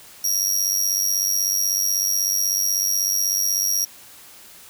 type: tone with amplitude modulation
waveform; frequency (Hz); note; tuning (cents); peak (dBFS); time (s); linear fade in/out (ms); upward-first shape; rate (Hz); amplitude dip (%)
sawtooth; 5660; F8; +22; -13; 0.24-3.85; 5; sine; 96.2; 75
effects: white hiss -45 dBFS RMS until 4.69 s